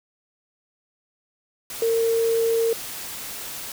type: tone in noise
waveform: sine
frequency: 456.8 Hz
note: A#4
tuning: 35 cents flat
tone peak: -18 dBFS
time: 1.82-2.73 s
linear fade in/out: 2 ms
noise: white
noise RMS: -34 dBFS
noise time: 1.7-3.72 s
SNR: +13 dB
effects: none